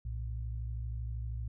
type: tone pair together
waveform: sine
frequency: 60.54 / 113.3 Hz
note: B1 / A#2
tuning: -34 / -49 cents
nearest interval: major seventh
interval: 1085 cents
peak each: -36 / -40 dBFS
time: 0.05-1.48 s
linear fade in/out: 5 ms
effects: none